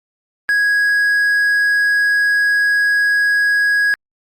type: tone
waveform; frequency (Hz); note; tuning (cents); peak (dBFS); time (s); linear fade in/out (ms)
triangle; 1658; G#6; -3; -10; 0.49-3.94; 0
effects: Opus 48 kbps